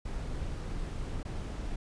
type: noise with dropouts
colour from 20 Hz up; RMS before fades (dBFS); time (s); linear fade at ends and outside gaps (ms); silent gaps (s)
brown; -36; 0.05-1.76; 5; 1.231-1.25
effects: resampled to 22050 Hz